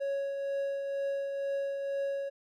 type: tone with tremolo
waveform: triangle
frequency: 554.4 Hz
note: C#5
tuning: in tune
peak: -27 dBFS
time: 0-2.3 s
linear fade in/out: 20 ms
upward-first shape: triangle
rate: 2.1 Hz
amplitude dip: 40%
effects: none